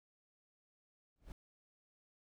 brown noise with exponential growth, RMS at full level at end -44 dBFS, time 1.16-1.32 s, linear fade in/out 1 ms, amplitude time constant 33 ms, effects none

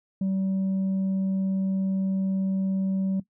sine tone, 191.6 Hz, G3, 39 cents flat, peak -20 dBFS, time 0.21-3.2 s, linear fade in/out 5 ms, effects noise-tail reverb RT60 0.1 s tail -17 dB re dry + tanh soft clip ceiling -22 dBFS

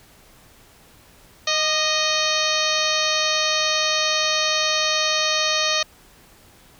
harmonic tone with a mistuned harmonic, 622.3 Hz, D#5, in tune, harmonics 1 / 2 / 3 / 4 / 5 / 6 / 7 / 8 / 9 / 10, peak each -27 / -27 / -28 / -27 / -28 / -26 / -25 / -36 / -29 / -31 dBFS, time 1.47-5.83 s, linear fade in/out 5 ms, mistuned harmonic 2, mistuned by -32 cents, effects pink hiss -51 dBFS RMS until 6.79 s

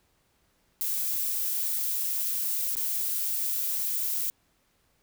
violet noise with dropouts, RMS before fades -29 dBFS, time 0.81-4.3 s, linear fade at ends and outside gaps 0 ms, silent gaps 2.753-2.768 s, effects pink hiss -69 dBFS RMS until 5.02 s

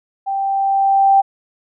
sine tone with level ramp, 784 Hz, G5, in tune, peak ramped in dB -18 to -7 dBFS, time 0.26-1.22 s, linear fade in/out 20 ms, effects none

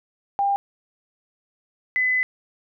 sine tone pair in turn, 799 / 2013 Hz, G5 / B6, +33 / +33 cents, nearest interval octave + major third, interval 1600 cents, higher second, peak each -18 dBFS, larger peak neither, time 0.39-0.56 / 1.96-2.23 s, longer second, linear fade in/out 0 ms, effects none

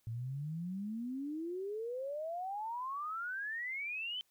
sine exponential sweep, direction up, 110 to 3100 Hz, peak -37 dBFS, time 0.07-4.21 s, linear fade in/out 0 ms, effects white hiss -75 dBFS RMS until 4.3 s

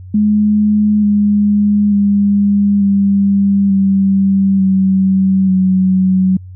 sine tone with pitch steps, 210 / 206 / 202.1 / 198.33 / 194.58 / 190.91 / 187.3 Hz, G#3 / G#3 / G#3 / G3 / G3 / G3 / F#3, +19 / -14 / -47 / +20 / -13 / -46 / +21 cents, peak -8 dBFS, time 0.14-6.37 s, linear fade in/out 5 ms, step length 890 ms, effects added 92 Hz sine -29 dBFS peak until 6.55 s

